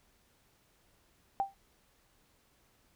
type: tone with exponential decay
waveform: sine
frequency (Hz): 786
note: G5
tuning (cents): +4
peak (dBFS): -24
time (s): 1.4-1.54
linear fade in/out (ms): 0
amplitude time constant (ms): 30
effects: pink hiss -69 dBFS RMS until 2.95 s